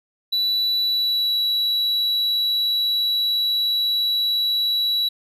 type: tone with pitch glide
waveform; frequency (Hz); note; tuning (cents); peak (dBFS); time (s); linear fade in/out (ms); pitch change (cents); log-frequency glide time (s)
triangle; 3951 to 3919; B7 to B7; 0 to -14; -17; 0.32-5.09; 10; -14; 0.8-1.38
effects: none